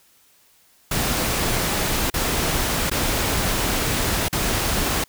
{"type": "noise with dropouts", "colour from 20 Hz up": "pink", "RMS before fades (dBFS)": -22, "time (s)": [0.91, 5.04], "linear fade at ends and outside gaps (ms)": 5, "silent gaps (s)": [[2.101, 2.139], [2.899, 2.913], [4.285, 4.327]], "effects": ["white hiss -57 dBFS RMS until 5.08 s"]}